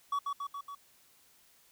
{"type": "tone with echo", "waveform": "triangle", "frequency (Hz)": 1132, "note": "C#6", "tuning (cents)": 36, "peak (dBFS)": -27, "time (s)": [0.12, 0.19], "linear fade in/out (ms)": 5, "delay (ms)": 140, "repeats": 4, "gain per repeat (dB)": -3, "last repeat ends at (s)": 0.75, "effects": ["white hiss -64 dBFS RMS until 1.71 s"]}